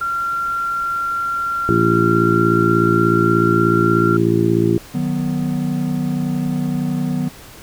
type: tone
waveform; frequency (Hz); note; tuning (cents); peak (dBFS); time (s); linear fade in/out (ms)
sine; 1375; F6; -27; -18; 0.01-4.17; 5
type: harmonic tone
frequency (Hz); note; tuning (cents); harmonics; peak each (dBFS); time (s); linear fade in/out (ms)
56.6; A1; +50; 2 / 3 / 4 / 5 / 6 / 7; -20 / -20 / -22 / -25 / -16 / -21; 1.69-4.78; 0
type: chord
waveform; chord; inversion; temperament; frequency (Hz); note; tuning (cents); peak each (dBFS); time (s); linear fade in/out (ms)
triangle; B major; first; just; 154.34 / 185.21 / 246.9; D#3 / F#3 / B3; -14 / +2 / 0; -20 / -21 / -19; 4.94-7.29; 10
effects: pink hiss -40 dBFS RMS until 7.62 s